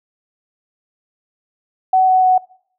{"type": "tone with pitch steps", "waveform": "sine", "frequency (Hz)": [751, 746.2, 741.5], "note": ["F#5", "F#5", "F#5"], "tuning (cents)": [26, 14, 4], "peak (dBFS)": -9, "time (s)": [1.93, 2.38], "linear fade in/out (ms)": 5, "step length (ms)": 150, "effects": ["noise-tail reverb RT60 0.6 s tail -22 dB re dry"]}